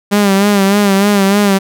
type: tone with vibrato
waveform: sawtooth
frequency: 200 Hz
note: G3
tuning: 35 cents sharp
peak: -4 dBFS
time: 0.11-1.59 s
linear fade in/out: 20 ms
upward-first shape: sine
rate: 3.3 Hz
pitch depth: 58 cents each way
effects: none